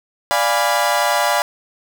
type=chord; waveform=30% pulse; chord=D diminished seventh; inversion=none; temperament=equal with one note detuned; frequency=587.3 / 698.5 / 824.4 / 987.8 Hz; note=D5 / F5 / Ab5 / Cb6; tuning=0 / 0 / -13 / 0 cents; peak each=-18 dBFS; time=0.31-1.42 s; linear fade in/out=0 ms; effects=none